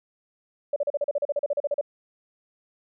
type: tone bursts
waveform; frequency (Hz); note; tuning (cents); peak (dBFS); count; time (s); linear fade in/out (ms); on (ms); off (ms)
sine; 577; D5; -31; -21; 16; 0.73-1.812; 5; 32; 38
effects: none